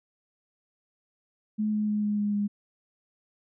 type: tone with pitch steps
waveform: sine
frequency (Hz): 213.3 / 211.6 / 209.9 / 208.2 / 206.5 / 204.8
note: G#3 / G#3 / G#3 / G#3 / G#3 / G#3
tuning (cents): +46 / +33 / +19 / +5 / -10 / -24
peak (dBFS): -24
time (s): 1.58-2.48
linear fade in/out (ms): 20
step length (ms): 150
effects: none